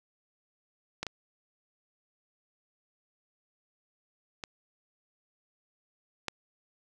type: clicks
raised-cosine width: 0.2 ms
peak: -16 / -18 / -20 / -14 dBFS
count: 4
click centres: 1.03 / 1.067 / 4.438 / 6.283 s
effects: none